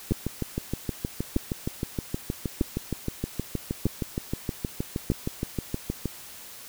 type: two click trains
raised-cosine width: 3 ms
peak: -14 / -10 dBFS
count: 39 / 5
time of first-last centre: 0.11-6.057 / 0.12-5.101 s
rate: 6.39 / 0.803 Hz
effects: white hiss -44 dBFS RMS until 6.68 s